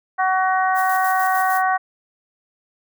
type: harmonic tone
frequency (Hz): 375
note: F#4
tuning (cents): +23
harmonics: 2 / 3 / 4 / 5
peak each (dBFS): -18 / -22 / -24 / -26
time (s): 0.18-1.78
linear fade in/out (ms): 20
type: noise with tremolo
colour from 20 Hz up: violet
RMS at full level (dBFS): -31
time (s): 0.74-1.63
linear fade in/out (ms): 50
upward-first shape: square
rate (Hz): 6.6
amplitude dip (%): 40
effects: none